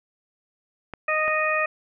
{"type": "clicks", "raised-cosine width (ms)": 0.5, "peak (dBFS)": -19, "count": 2, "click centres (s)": [0.937, 1.28]}
{"type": "harmonic tone", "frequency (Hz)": 620, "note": "D#5", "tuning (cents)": -6, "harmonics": [1, 2, 3, 4], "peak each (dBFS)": [-26, -26, -26, -26], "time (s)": [1.08, 1.66], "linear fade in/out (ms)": 5}
{"effects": []}